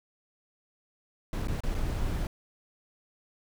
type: noise with dropouts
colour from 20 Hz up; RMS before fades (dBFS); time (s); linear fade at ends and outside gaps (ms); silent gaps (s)
brown; -30; 1.33-2.27; 1; 1.473-1.483 / 1.605-1.635 / 1.745-1.749
effects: none